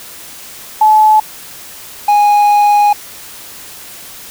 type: tone pair in turn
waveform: sine / triangle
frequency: 861 / 826.4 Hz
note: A5 / G#5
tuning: -38 / -9 cents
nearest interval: minor second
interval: 71 cents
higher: first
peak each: -4 dBFS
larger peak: neither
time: 0.81-1.2 / 2.08-2.93 s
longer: second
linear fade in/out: 5 ms
effects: white hiss -32 dBFS RMS until 4.3 s